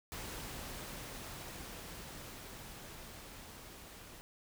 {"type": "noise with level ramp", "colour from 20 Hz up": "pink", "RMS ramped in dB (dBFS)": [-44, -53], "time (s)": [0.12, 4.21], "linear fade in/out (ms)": 0, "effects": []}